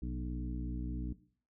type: harmonic tone with a mistuned harmonic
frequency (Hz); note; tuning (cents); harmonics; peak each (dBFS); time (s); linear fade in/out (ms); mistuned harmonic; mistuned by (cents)
60.8; B1; -26; 1 / 2 / 3 / 4 / 5 / 7; -38 / -45 / -43 / -45 / -45 / -59; 0.02-1.13; 5; 2; +54
effects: noise-tail reverb RT60 0.5 s tail -17 dB re dry